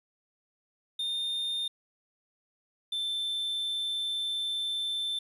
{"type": "tone pair in turn", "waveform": "triangle", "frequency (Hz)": [3634, 3545], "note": ["A#7", "A7"], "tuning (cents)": [-45, 12], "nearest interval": "unison", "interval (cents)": 43, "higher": "first", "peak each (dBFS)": -28, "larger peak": "neither", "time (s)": [[0.99, 1.68], [2.92, 5.19]], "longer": "second", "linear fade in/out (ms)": 5, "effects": ["resampled to 32000 Hz", "10-bit"]}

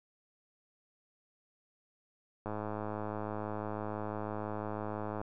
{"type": "click train", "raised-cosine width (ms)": 1, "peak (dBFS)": -24, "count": 293, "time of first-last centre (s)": [2.46, 5.215], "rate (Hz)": 106, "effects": []}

